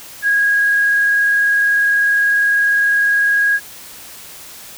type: tone with vibrato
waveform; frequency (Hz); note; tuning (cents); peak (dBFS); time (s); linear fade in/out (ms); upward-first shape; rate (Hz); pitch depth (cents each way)
sine; 1646; G#6; -16; -11; 0.22-3.6; 50; square; 20; 16
effects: white hiss -36 dBFS RMS until 4.77 s